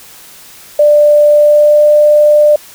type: tone with pitch glide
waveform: sine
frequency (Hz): 592 to 596.5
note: D5 to D5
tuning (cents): +14 to +27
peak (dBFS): -3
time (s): 0.79-2.56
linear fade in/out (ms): 5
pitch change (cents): +13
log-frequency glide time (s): 1.32-1.85
effects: white hiss -36 dBFS RMS until 2.74 s